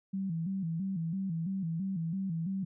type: tone with vibrato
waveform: sine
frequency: 177.9 Hz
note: F3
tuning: 32 cents sharp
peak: -31 dBFS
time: 0.13-2.65 s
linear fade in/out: 10 ms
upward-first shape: square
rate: 3 Hz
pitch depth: 140 cents each way
effects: none